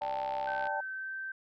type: chord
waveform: sine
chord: D suspended fourth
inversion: none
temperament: equal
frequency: 587.3 / 784 / 880 Hz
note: D5 / G5 / A5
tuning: 0 / 0 / 0 cents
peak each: -38 / -36 / -35 dBFS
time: 0.01-0.81 s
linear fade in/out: 10 ms
type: click train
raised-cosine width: 0.3 ms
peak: -29 dBFS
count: 44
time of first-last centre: 0.02-0.671 s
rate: 66.1 Hz
type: tone with pitch glide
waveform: sine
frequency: 1541 to 1555.3 Hz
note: G6 to G6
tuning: -30 to -14 cents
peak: -36 dBFS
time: 0.47-1.32 s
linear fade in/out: 5 ms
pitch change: +16 cents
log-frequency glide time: 0.91-1.14 s
effects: none